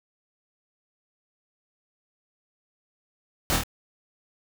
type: noise with echo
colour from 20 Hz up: pink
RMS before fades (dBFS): -24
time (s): 3.5-3.56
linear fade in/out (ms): 0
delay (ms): 25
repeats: 3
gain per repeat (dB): -3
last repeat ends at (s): 3.635
effects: none